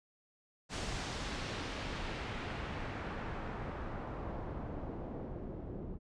pink noise with low-pass filter sweep, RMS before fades -41 dBFS, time 0.69-5.99 s, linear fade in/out 50 ms, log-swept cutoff 6900 to 380 Hz, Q 0.89, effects resampled to 22050 Hz

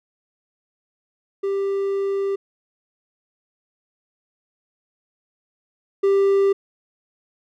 triangle tone pair in turn, 394.2 / 394.2 Hz, G4 / G4, +10 / +10 cents, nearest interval unison, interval 0 cents, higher neither, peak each -18 / -12 dBFS, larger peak second, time 1.43-2.36 / 6.03-6.53 s, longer first, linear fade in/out 10 ms, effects none

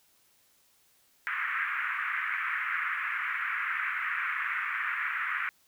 white band-pass noise, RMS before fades -32 dBFS, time 1.27-5.49 s, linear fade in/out 0 ms, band 1200 to 2200 Hz, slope 48 dB/octave, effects white hiss -66 dBFS RMS until 5.67 s

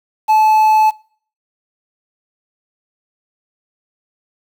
triangle tone with quantisation, 866 Hz, A5, 28 cents flat, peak -6 dBFS, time 0.28-0.91 s, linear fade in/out 20 ms, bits 6, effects noise-tail reverb RT60 0.5 s tail -23 dB re dry

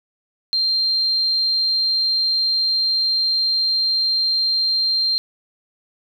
sine tone, 4173 Hz, C8, 5 cents flat, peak -16 dBFS, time 0.53-5.18 s, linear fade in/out 0 ms, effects 8-bit

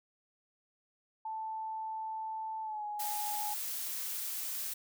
sine tone with pitch glide, 880 to 836.4 Hz, A5 to G#5, 0 to +12 cents, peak -36 dBFS, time 1.25-3.54 s, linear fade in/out 5 ms, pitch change -88 cents, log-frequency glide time 2.62-2.85 s
blue noise, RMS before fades -38 dBFS, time 2.99-4.74 s, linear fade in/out 10 ms
effects none

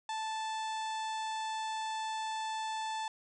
harmonic tone, 878 Hz, A5, 4 cents flat, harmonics 1 / 2 / 3 / 4 / 5 / 6 / 7 / 8 / 9 / 10, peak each -35 / -46 / -50 / -46 / -52 / -56 / -56 / -56 / -55 / -60 dBFS, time 0.09-3.08 s, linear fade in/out 2 ms, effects none

